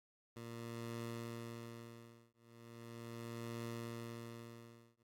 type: tone with tremolo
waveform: 15% pulse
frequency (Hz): 116.54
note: A#2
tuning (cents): 0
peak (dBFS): -36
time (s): 0.36-5.03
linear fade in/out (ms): 5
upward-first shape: triangle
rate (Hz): 0.38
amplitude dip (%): 100
effects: AAC 64 kbps